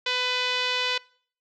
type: tone with low-pass filter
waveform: 5% pulse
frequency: 499.8 Hz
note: B4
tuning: 21 cents sharp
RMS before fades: -26 dBFS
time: 0.06-0.98 s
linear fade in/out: 5 ms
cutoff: 3500 Hz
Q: 1.8
effects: noise-tail reverb RT60 0.5 s tail -23 dB re dry